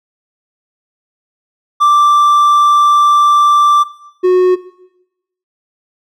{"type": "tone pair in turn", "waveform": "triangle", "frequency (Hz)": [1174.7, 366], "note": ["D6", "F#4"], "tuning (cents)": [0, -19], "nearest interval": "octave + minor sixth", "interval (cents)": 2019, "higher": "first", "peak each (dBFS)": -4, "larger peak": "neither", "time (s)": [[1.8, 3.84], [4.23, 4.56]], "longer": "first", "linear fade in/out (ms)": 20, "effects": ["noise-tail reverb RT60 0.9 s tail -17 dB re dry"]}